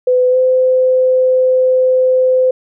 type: tone with pitch glide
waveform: sine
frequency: 503 to 513 Hz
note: B4 to C5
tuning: +32 to -34 cents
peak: -8 dBFS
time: 0.07-2.51 s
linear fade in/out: 5 ms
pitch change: +34 cents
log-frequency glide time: 0.3-0.37 s
effects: none